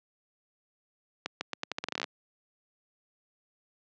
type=accelerating click train; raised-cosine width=0.2 ms; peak=-13 dBFS; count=15; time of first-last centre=1.26-2.042 s; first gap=150 ms; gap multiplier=0.82; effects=high-pass 200 Hz 12 dB/octave + low-pass 5000 Hz 12 dB/octave